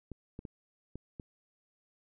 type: clicks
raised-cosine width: 3 ms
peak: -29 dBFS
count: 5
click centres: 0.117 / 0.391 / 0.452 / 0.956 / 1.198 s
effects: none